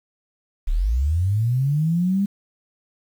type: linear sweep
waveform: sine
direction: up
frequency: 30.3 to 203.3 Hz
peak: -17 dBFS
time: 0.67-2.26 s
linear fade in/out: 10 ms
effects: 8-bit